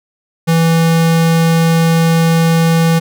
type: tone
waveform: square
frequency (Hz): 164.81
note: E3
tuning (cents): 0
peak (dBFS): -9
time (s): 0.47-3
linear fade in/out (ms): 20
effects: none